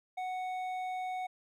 triangle tone with hard clipping, 740 Hz, F#5, in tune, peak -36 dBFS, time 0.17-1.27 s, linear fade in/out 10 ms, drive 11 dB, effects none

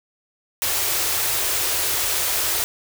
white band-stop noise, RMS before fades -22 dBFS, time 0.62-2.64 s, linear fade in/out 0 ms, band 130 to 300 Hz, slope 96 dB/octave, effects none

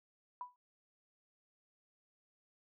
sine tone with exponential decay, 987.8 Hz, B5, in tune, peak -37 dBFS, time 0.41-0.56 s, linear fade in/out 1 ms, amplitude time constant 31 ms, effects none

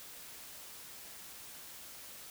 silence, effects white hiss -50 dBFS RMS until 2.3 s

